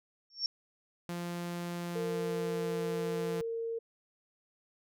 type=tone with exponential growth; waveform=sine; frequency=5470 Hz; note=F8; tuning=37 cents flat; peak=-25 dBFS; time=0.3-0.46 s; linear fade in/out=1 ms; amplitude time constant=34 ms
type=tone with pitch glide; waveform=sawtooth; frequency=173.5 to 170.82 Hz; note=F3 to F3; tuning=-11 to -38 cents; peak=-32 dBFS; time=1.09-3.41 s; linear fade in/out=0 ms; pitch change=-27 cents; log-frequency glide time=1.74-2.81 s
type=tone; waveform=sine; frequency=458.1 Hz; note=A#4; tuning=30 cents flat; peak=-33 dBFS; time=1.95-3.79 s; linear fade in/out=10 ms
effects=none